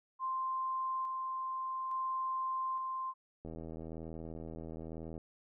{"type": "tone with tremolo", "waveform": "sine", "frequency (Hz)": 1046.5, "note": "C6", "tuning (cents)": 0, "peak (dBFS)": -33, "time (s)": [0.19, 3.14], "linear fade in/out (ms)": 50, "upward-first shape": "square", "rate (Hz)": 0.58, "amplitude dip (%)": 25}
{"type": "click train", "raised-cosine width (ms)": 2, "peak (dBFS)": -32, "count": 141, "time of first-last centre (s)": [3.45, 5.178], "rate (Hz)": 81}
{"effects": []}